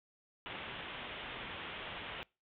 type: low-pass noise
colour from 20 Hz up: white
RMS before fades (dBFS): -45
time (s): 0.46-2.23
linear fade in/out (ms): 0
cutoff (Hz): 3500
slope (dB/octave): 96
effects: noise-tail reverb RT60 0.3 s tail -25 dB re dry